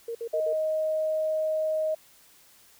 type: tone bursts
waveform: sine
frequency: 463.1 Hz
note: A#4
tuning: 11 cents flat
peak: -30 dBFS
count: 4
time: 0.08-0.531 s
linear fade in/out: 5 ms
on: 70 ms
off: 57 ms
type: tone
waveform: sine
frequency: 626 Hz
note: D#5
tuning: 10 cents sharp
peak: -24 dBFS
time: 0.33-1.95 s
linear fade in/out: 10 ms
effects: white hiss -57 dBFS RMS until 2.79 s